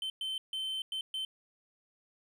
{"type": "tone bursts at uneven times", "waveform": "triangle", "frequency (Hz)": 3086, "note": "G7", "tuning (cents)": -28, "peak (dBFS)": -32, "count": 5, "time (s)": [[0.02, 0.1], [0.21, 0.38], [0.53, 0.82], [0.92, 1.01], [1.14, 1.25]], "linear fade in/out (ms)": 2, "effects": []}